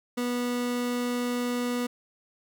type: tone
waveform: 30% pulse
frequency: 244.3 Hz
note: B3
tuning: 19 cents flat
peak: -24 dBFS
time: 0.17-1.87 s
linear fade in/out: 10 ms
effects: none